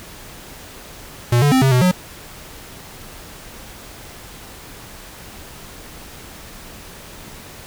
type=tone with pitch steps; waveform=square; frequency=120.4 / 144.9 / 260.9 / 133.9 / 125.7 / 182 Hz; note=B2 / D3 / C4 / C3 / B2 / F#3; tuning=-44 / -23 / -5 / +40 / +31 / -28 cents; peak=-12 dBFS; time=1.32-1.914 s; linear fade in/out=5 ms; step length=99 ms; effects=pink hiss -38 dBFS RMS until 7.66 s